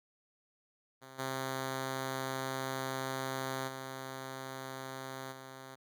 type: tone with level steps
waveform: 5% pulse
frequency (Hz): 132.4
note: C3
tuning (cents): +21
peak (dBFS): -39 / -24 / -30 / -36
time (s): 1.01-5.76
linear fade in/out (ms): 20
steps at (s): 1.18 / 3.67 / 5.31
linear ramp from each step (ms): 20
effects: none